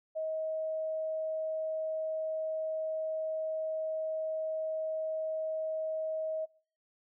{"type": "tone", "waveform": "sine", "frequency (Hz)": 633, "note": "D#5", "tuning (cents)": 30, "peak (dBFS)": -32, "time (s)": [0.15, 6.46], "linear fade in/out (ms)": 20, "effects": ["noise-tail reverb RT60 0.5 s tail -23 dB re dry"]}